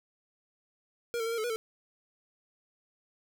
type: tone with pitch steps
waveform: square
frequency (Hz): 472.3 / 450.3 / 458.3 / 465.6 / 433.7 / 483.3 / 444.2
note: A#4 / A4 / A#4 / A#4 / A4 / B4 / A4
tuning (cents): +23 / +40 / -29 / -2 / -25 / -38 / +16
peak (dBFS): -31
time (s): 1.14-1.56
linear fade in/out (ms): 0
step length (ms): 60
effects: none